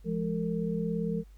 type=tone cluster; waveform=sine; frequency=171.4 / 209.2 / 455.4 Hz; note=F3 / G#3 / A#4; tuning=-32 / +13 / -40 cents; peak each=-31 / -33 / -34 dBFS; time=0.04-1.24 s; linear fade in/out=50 ms; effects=added 49 Hz sine -49 dBFS peak until 1.37 s + pink hiss -68 dBFS RMS until 1.37 s